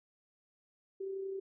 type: tone with amplitude modulation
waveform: sine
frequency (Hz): 387.2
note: G4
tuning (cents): -21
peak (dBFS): -35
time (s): 1-1.4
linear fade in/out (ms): 10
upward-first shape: sine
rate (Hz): 31.4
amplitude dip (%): 35
effects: none